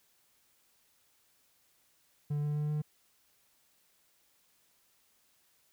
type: tone with pitch steps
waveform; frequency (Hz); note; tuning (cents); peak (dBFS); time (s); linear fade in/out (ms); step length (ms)
triangle; 146.83 / 148.11 / 149.4 / 150.7; D3 / D3 / D3 / D3; 0 / +15 / +30 / +45; -28; 2.3-2.82; 10; 130
effects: white hiss -70 dBFS RMS until 5.72 s